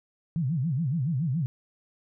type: tone with vibrato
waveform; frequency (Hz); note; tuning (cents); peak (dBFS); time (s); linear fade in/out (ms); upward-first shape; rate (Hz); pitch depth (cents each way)
sine; 146.83; D3; 0; -24; 0.36-1.46; 0; sine; 7.1; 300
effects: none